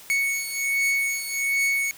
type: beating tone pair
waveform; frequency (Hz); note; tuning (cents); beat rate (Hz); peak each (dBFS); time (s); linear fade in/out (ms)
45% pulse; 2217 / 2218.3; C#7 / C#7; 0 / +1; 1.3; -24 / -27; 0.1-1.91; 0
effects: white hiss -46 dBFS RMS until 1.97 s